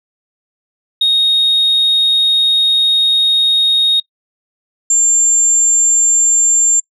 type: tone pair in turn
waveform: sine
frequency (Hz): 3729 / 7317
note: A#7 / A#8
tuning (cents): 0 / -33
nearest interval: octave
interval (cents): 1167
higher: second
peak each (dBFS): -7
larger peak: neither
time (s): 1.01-4 / 4.9-6.8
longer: first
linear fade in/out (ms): 5
effects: noise-tail reverb RT60 0.1 s tail -26 dB re dry + tanh soft clip ceiling -6 dBFS